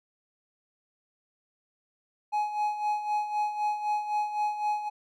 triangle tone with tremolo, 840 Hz, G#5, 19 cents sharp, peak -22 dBFS, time 2.32-4.9 s, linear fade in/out 20 ms, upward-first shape sine, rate 3.9 Hz, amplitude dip 65%, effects none

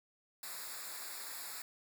white noise with comb filter, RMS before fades -45 dBFS, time 0.43-1.62 s, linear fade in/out 2 ms, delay 0.33 ms, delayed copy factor -0.85, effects none

